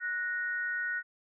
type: tone pair together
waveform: sine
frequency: 1471.7 / 1864.7 Hz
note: F#6 / A#6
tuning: -10 / 0 cents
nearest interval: major third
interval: 410 cents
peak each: -32 / -35 dBFS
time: 0-1.03 s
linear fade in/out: 50 ms
effects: none

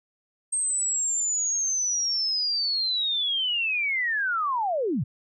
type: linear sweep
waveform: sine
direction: down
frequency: 8440 to 98 Hz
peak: -23 dBFS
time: 0.52-5.04 s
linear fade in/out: 10 ms
effects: none

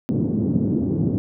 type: band-pass noise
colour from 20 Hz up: white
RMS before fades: -21 dBFS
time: 0.09-1.18 s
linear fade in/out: 0 ms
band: 100 to 300 Hz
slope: 24 dB/octave
effects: none

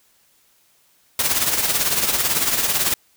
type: noise with tremolo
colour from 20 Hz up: white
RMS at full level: -17 dBFS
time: 1.19-2.94 s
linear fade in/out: 2 ms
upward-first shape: triangle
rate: 18 Hz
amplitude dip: 65%
effects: white hiss -59 dBFS RMS until 3.16 s

